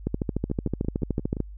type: two click trains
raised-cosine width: 3 ms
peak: -19 / -12 dBFS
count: 6 / 19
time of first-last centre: 0.5-1.368 / 0.07-1.403 s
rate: 5.76 / 13.5 Hz
effects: added 50 Hz sine -38 dBFS peak until 1.57 s